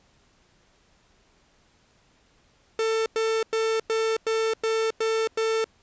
45% pulse tone bursts, 445.9 Hz, A4, 23 cents sharp, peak -22 dBFS, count 8, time 2.79-5.643 s, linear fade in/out 2 ms, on 270 ms, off 99 ms, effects pink hiss -62 dBFS RMS until 5.82 s + resampled to 16000 Hz

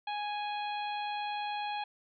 harmonic tone, 830.6 Hz, G#5, in tune, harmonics 1 / 2 / 3 / 4 / 5, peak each -34 / -46 / -43 / -45 / -49 dBFS, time 0.07-1.84 s, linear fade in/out 5 ms, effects none

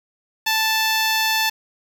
10% pulse tone, 880 Hz, A5, in tune, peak -9 dBFS, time 0.46-1.5 s, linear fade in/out 10 ms, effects 7-bit

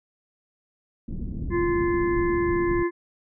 pink low-pass noise, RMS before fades -31 dBFS, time 1.08-2.83 s, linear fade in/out 5 ms, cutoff 280 Hz, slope 24 dB/octave
harmonic tone, 346.3 Hz, F4, 15 cents flat, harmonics 1 / 3 / 5 / 6, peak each -21 / -31 / -35 / -37 dBFS, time 1.5-2.91 s, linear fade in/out 50 ms
effects none

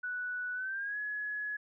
sine tone with pitch glide, 1480 to 1690.3 Hz, F#6 to G#6, 0 to +30 cents, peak -34 dBFS, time 0.03-1.57 s, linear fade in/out 10 ms, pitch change +230 cents, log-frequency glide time 0.54-0.98 s, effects none

